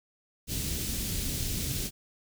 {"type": "band-stop noise", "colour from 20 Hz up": "pink", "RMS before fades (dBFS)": -32, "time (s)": [0.47, 1.91], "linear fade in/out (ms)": 50, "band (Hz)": [250, 3700], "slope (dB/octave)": 12, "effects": []}